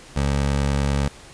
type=tone; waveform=20% pulse; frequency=70 Hz; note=C#2; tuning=18 cents sharp; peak=-14 dBFS; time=0.16-1.08 s; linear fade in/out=5 ms; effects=pink hiss -44 dBFS RMS until 1.33 s + resampled to 22050 Hz